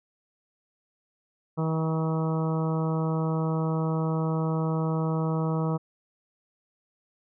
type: harmonic tone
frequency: 160 Hz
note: D#3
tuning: 49 cents sharp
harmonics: 1 / 2 / 3 / 4 / 5 / 6 / 7 / 8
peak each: -25 / -34 / -33 / -38 / -40 / -39 / -40 / -41 dBFS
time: 1.57-5.78 s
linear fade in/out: 20 ms
effects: none